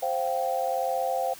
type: chord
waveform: sine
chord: C suspended fourth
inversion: none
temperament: equal with one note detuned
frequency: 523.3 / 698.5 / 779.9 Hz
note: C5 / F5 / G5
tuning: 0 / 0 / -9 cents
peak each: -29 dBFS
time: 0.02-1.34 s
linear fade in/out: 10 ms
effects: white hiss -46 dBFS RMS until 1.39 s